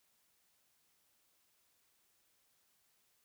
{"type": "silence", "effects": ["white hiss -75 dBFS RMS until 3.24 s"]}